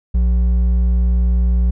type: tone with hard clipping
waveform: sine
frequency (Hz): 59.9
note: A#1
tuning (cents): +48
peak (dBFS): -13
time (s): 0.14-1.71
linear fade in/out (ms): 10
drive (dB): 5
effects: none